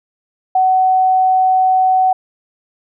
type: tone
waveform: sine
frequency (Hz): 750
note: F#5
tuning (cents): +23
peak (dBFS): -9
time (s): 0.55-2.13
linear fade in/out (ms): 5
effects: none